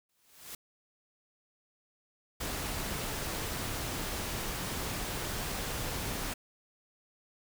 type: noise with exponential growth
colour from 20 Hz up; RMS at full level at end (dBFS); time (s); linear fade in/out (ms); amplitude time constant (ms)
white; -41; 0.09-0.55; 2; 100
type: noise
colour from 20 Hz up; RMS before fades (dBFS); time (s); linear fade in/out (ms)
pink; -36; 2.4-6.34; 10
effects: none